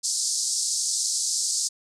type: band-pass noise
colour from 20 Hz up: white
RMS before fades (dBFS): -26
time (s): 0.03-1.69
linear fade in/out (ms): 20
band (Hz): 4500 to 8800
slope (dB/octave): 48
effects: none